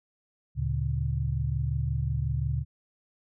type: tone cluster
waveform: sine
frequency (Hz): 73.9 / 115.1 / 140.7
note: D2 / A#2 / C#3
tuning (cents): +11 / -22 / +26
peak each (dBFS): -30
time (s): 0.55-2.65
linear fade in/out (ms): 50
effects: none